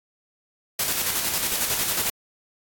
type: noise with tremolo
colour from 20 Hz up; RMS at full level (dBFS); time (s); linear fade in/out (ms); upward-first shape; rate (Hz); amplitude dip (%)
white; -23; 0.79-2.1; 5; square; 11; 35
effects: AAC 64 kbps